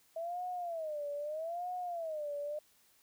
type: tone with vibrato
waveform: sine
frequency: 647 Hz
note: E5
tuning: 32 cents flat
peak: -36 dBFS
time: 0.16-2.59 s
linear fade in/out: 5 ms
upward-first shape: sine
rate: 0.79 Hz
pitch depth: 200 cents each way
effects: white hiss -68 dBFS RMS until 3.02 s